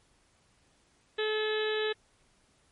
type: harmonic tone with a mistuned harmonic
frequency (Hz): 430.4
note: A4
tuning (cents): -38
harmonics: 1 / 2 / 3 / 4 / 5 / 6 / 7 / 8 / 9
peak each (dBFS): -29 / -43 / -43 / -36 / -45 / -43 / -42 / -41 / -40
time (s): 1.18-1.93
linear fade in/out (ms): 10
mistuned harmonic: 7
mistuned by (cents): +24
effects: pink hiss -67 dBFS RMS until 2.71 s + MP3 48 kbps